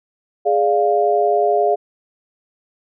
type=chord; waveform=sine; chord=D diminished; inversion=second; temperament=equal; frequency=415.3 / 587.3 / 698.5 Hz; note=Ab4 / D5 / F5; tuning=0 / 0 / 0 cents; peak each=-17 / -20 / -16 dBFS; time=0.45-1.76 s; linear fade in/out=20 ms; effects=none